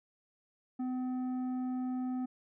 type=tone with tanh clipping; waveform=sine; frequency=254 Hz; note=B3; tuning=49 cents sharp; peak=-34 dBFS; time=0.79-2.26 s; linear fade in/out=10 ms; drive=8 dB; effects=none